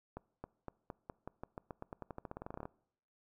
accelerating click train, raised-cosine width 1 ms, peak -29 dBFS, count 25, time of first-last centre 0.17-2.655 s, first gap 270 ms, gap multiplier 0.9, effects noise-tail reverb RT60 0.7 s tail -23 dB re dry

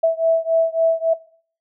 sine beating tone pair, 654 / 657.6 Hz, E5 / E5, -14 / -4 cents, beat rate 3.6 Hz, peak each -17 dBFS, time 0.03-1.14 s, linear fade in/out 10 ms, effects noise-tail reverb RT60 0.5 s tail -20 dB re dry

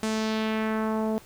sawtooth tone with low-pass filter sweep, 218.9 Hz, A3, 9 cents flat, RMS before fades -27 dBFS, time 0.03-1.18 s, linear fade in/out 0 ms, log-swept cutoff 8600 to 620 Hz, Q 1.5, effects pink hiss -51 dBFS RMS until 1.25 s

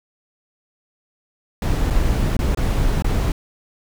brown noise with dropouts, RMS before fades -18 dBFS, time 1.62-3.32 s, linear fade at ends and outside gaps 2 ms, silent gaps 1.902-1.906 / 2.367-2.39 / 2.548-2.572 / 3.023-3.044 s, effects none

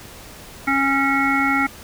harmonic tone, 274.6 Hz, C#4, 16 cents flat, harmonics 1 / 3 / 5 / 7 / 8, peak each -21 / -24 / -21 / -25 / -22 dBFS, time 0.67-1.67 s, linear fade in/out 10 ms, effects pink hiss -40 dBFS RMS until 1.83 s

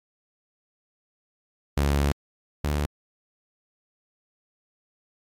sawtooth tone pair in turn, 71 / 73.58 Hz, C#2 / D2, +42 / +4 cents, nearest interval minor second, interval 62 cents, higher second, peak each -16 / -19 dBFS, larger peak first, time 1.77-2.12 / 2.64-2.86 s, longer first, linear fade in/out 5 ms, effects MP3 96 kbps

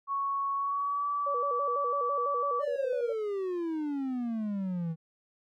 sine tone with pitch glide, 1108.7 to 1152.4 Hz, C#6 to D6, 0 to -33 cents, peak -28 dBFS, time 0.07-2.64 s, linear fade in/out 50 ms, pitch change +67 cents, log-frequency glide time 0.55-1.07 s
sine tone with vibrato, 523.3 Hz, C5, in tune, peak -32 dBFS, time 1.26-3.13 s, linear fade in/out 10 ms, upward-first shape square, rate 6 Hz, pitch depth 130 cents each way
triangle exponential sweep, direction down, 610 to 159.1 Hz, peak -28 dBFS, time 2.59-4.96 s, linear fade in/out 50 ms
effects none

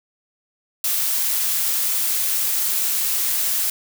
blue noise, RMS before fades -21 dBFS, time 0.84-3.7 s, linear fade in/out 2 ms, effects none

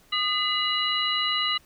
sine tone cluster, 1230 / 2018 / 2888 / 3967 Hz, D#6 / B6 / F#7 / B7, -20 / +37 / -43 / +7 cents, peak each -29 / -31 / -26 / -28 dBFS, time 0.12-1.58 s, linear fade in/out 10 ms, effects pink hiss -58 dBFS RMS until 1.65 s

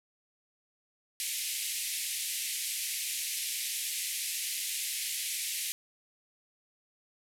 white band-pass noise, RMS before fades -35 dBFS, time 1.2-5.72 s, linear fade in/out 0 ms, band 2000 to 13000 Hz, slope 48 dB/octave, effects none

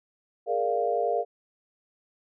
sine chord, Bb dominant seventh, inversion third, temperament equal with one note detuned, 415.3 / 466.2 / 587.3 / 695.6 Hz, Ab4 / Bb4 / D5 / F5, 0 / 0 / 0 / -7 cents, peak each -31 / -28 / -31 / -27 dBFS, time 0.46-1.25 s, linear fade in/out 50 ms, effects none

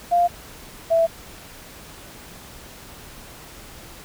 sine tone pair in turn, 698.5 / 661.8 Hz, F5 / E5, 0 / +7 cents, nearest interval minor second, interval 93 cents, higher first, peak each -14 dBFS, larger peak neither, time 0.11-0.28 / 0.9-1.07 s, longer neither, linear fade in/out 20 ms, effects pink hiss -42 dBFS RMS until 4.04 s

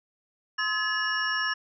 sine tone cluster, 1040 / 1275 / 1711 / 2885 / 5480 Hz, C6 / D#6 / A6 / F#7 / F8, -11 / +42 / -49 / -44 / -34 cents, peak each -36 / -33 / -27 / -35 / -34 dBFS, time 0.58-1.54 s, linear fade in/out 10 ms, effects none

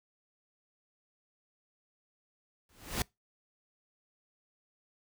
pink noise with exponential growth, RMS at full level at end -29 dBFS, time 2.69-3.02 s, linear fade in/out 2 ms, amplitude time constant 70 ms, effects noise-tail reverb RT60 0.2 s tail -25 dB re dry

